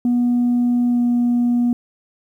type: tone with pitch glide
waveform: sine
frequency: 242.9 to 241.2 Hz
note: B3 to B3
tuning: -29 to -41 cents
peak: -12 dBFS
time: 0.05-1.73 s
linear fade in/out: 2 ms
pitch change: -12 cents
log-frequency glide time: 0.89-1 s
effects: tanh soft clip ceiling -12 dBFS + 9-bit